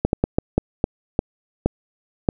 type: slowing click train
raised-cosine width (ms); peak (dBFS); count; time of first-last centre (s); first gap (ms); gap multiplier
2; -3; 9; 0.05-2.288; 81; 1.34
effects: none